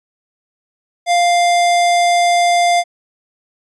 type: tone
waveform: square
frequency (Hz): 698.5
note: F5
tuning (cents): 0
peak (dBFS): -11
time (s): 1.06-2.84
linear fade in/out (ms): 50
effects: resampled to 22050 Hz